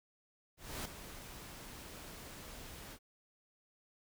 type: noise with ADSR envelope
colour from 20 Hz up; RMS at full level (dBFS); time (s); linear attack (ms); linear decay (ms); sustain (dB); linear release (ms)
pink; -40; 0.57-2.99; 280; 8; -10; 61
effects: none